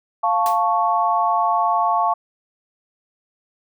sine chord, F augmented, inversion none, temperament equal, 698.5 / 880 / 1108.7 Hz, F5 / A5 / C#6, 0 / 0 / 0 cents, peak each -20 dBFS, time 0.23-2.14 s, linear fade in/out 10 ms
white noise with exponential decay, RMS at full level -28 dBFS, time 0.46-0.64 s, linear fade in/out 0 ms, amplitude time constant 38 ms
effects none

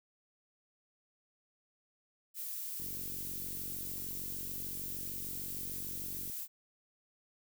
violet noise, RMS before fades -41 dBFS, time 2.34-6.48 s, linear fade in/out 50 ms
click train, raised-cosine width 3 ms, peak -38 dBFS, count 164, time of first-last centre 2.8-6.298 s, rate 46.6 Hz
effects none

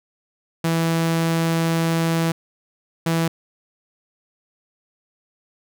sawtooth tone bursts at uneven times, 164.81 Hz, E3, in tune, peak -14 dBFS, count 2, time 0.64-2.32 / 3.06-3.28 s, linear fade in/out 5 ms, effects none

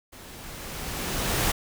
pink noise with level ramp, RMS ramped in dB -46 to -23 dBFS, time 0.12-1.52 s, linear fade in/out 10 ms, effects none

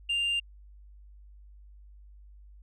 sine tone, 2794 Hz, F7, in tune, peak -23 dBFS, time 0.09-0.4 s, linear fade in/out 10 ms, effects tanh soft clip ceiling -25 dBFS + added 50 Hz sine -49 dBFS peak until 2.62 s

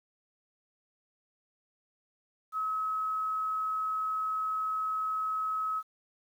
sine tone, 1283 Hz, E6, 47 cents flat, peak -29 dBFS, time 2.52-5.83 s, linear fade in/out 50 ms, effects 10-bit

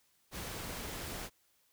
pink noise, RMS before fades -42 dBFS, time 0.31-1.3 s, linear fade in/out 50 ms, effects white hiss -72 dBFS RMS until 1.72 s

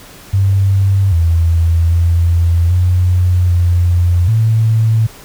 sine tone with pitch steps, 97.5 / 83.3 / 84.9 / 89.9 / 87.7 / 111.4 Hz, G2 / E2 / F2 / F#2 / F2 / A2, -9 / +19 / -48 / -49 / +8 / +22 cents, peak -8 dBFS, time 0.33-5.07 s, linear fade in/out 10 ms, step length 790 ms, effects pink hiss -37 dBFS RMS until 5.24 s

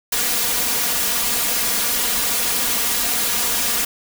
white noise with comb filter, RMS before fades -20 dBFS, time 0.12-3.85 s, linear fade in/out 5 ms, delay 4.2 ms, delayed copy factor +0.9, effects none

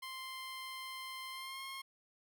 15% pulse tone with pitch glide, 1046.5 to 1073.4 Hz, C6 to C6, 0 to +44 cents, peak -37 dBFS, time 0.02-1.82 s, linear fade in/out 10 ms, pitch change +44 cents, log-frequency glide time 1.31-1.63 s, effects none

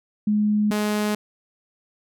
sine / sawtooth tone pair in turn, 210 / 210 Hz, G#3 / G#3, +19 / +19 cents, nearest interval unison, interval 0 cents, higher neither, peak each -17 dBFS, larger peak neither, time 0.27-0.71 / 0.71-1.15 s, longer neither, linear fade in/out 5 ms, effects none

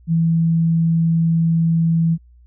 sine tone, 164.81 Hz, E3, in tune, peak -13 dBFS, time 0.07-2.18 s, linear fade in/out 50 ms, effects added 60 Hz sine -45 dBFS peak until 2.46 s

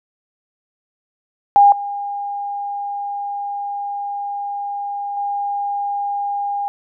sine tone with level steps, 810 Hz, G#5, 43 cents flat, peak -6 / -22 / -19 dBFS, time 1.56-6.68 s, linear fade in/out 0 ms, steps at 1.72 / 5.17 s, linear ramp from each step 2 ms, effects none

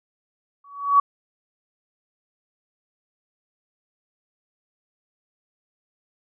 sine tone with exponential growth, 1131 Hz, C#6, 34 cents sharp, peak -9 dBFS, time 0.64-1 s, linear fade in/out 5 ms, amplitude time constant 77 ms, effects none

